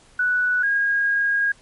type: tone pair in turn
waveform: sine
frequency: 1480 / 1632.7 Hz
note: F#6 / G#6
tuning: 0 / -30 cents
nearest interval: major second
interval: 170 cents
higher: second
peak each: -17 dBFS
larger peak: neither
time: 0.19-0.63 / 0.63-1.52 s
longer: second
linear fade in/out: 5 ms
effects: pink hiss -53 dBFS RMS until 1.61 s + MP3 48 kbps